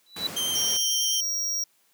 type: tone with exponential growth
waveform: triangle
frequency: 3951 Hz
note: B7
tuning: in tune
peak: -20 dBFS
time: 0.06-0.27 s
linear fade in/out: 5 ms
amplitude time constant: 45 ms
type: noise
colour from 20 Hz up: pink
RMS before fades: -37 dBFS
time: 0.16-0.77 s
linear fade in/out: 5 ms
type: tone with vibrato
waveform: sawtooth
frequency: 3136 Hz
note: G7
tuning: in tune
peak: -22 dBFS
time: 0.36-1.21 s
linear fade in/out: 10 ms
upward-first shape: sine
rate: 9.3 Hz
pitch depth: 8 cents each way
type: tone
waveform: square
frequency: 5650 Hz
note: F8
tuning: 19 cents sharp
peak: -26 dBFS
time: 0.55-1.64 s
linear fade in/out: 5 ms
effects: white hiss -65 dBFS RMS until 1.93 s + high-pass 150 Hz 12 dB/octave